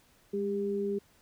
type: tone pair together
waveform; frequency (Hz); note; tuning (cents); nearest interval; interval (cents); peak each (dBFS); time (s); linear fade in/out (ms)
sine; 203.5 / 400; G#3 / G4; -35 / +35; octave; 1170; -34 / -30; 0.33-0.99; 10
effects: pink hiss -64 dBFS RMS until 1.21 s